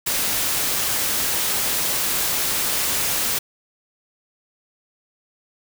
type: noise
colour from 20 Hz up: white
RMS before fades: -22 dBFS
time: 0.06-3.39 s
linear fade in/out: 10 ms
effects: none